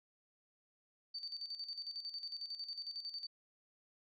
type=tone with tremolo; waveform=sine; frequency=4582 Hz; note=D8; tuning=44 cents flat; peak=-40 dBFS; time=1.14-3.27 s; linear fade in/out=10 ms; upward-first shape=square; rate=11 Hz; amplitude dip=65%; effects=none